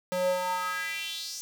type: tone with high-pass filter sweep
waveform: square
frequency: 181.4 Hz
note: F#3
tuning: 34 cents flat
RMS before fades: -31 dBFS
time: 0.12-1.41 s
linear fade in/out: 0 ms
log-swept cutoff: 380 to 6200 Hz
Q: 4.1
effects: 9-bit